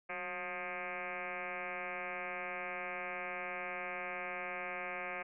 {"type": "tone with frequency modulation", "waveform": "sine", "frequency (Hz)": 1417, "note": "F6", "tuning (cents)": 25, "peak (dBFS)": -38, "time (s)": [0.09, 5.23], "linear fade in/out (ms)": 10, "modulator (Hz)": 175, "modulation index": 5.8, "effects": []}